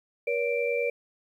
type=tone cluster; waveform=sine; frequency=476.6 / 566 / 2351 Hz; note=A#4 / C#5 / D7; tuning=+38 / +36 / +1 cents; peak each=-27 / -30 / -31 dBFS; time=0.27-0.9 s; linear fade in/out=5 ms; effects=10-bit